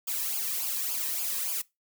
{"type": "noise with flanger", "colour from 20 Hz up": "blue", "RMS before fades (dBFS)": -31, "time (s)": [0.07, 1.62], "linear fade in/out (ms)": 10, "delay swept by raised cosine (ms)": [0.51, 1.44], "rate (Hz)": 3.5, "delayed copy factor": -0.8, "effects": ["noise-tail reverb RT60 0.2 s tail -21 dB re dry"]}